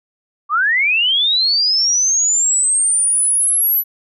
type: linear sweep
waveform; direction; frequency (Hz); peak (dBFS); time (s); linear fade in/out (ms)
sine; up; 1122 to 11960; -12; 0.49-3.84; 50
effects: none